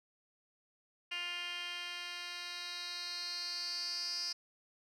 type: tone with band-pass filter sweep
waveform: 10% pulse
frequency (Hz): 351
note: F4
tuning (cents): +9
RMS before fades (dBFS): -41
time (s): 1.11-4.33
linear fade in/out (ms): 10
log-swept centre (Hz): 2900 to 5000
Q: 8.4
effects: none